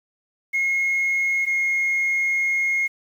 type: tone pair in turn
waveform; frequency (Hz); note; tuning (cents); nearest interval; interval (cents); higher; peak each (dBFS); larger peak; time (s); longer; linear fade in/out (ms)
sine; 2159 / 2150; C#7 / C7; -46 / +47; unison; 7; first; -17; neither; 0.53-1.46 / 1.46-2.88; second; 20
effects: tanh soft clip ceiling -16 dBFS + 8-bit